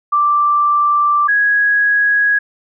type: tone pair in turn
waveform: sine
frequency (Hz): 1174.7 / 1661.3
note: D6 / G#6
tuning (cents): 0 / 0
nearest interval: tritone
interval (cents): 600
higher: second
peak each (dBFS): -10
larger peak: neither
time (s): 0.12-1.28 / 1.28-2.39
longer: first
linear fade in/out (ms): 10
effects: none